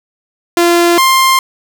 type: tone pair in turn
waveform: sawtooth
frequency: 344.3 / 1055.2 Hz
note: F4 / C6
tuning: -25 / +14 cents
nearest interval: octave + perfect fifth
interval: 1939 cents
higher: second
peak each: -3 dBFS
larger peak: neither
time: 0.57-0.98 / 0.98-1.39 s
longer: neither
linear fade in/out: 2 ms
effects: none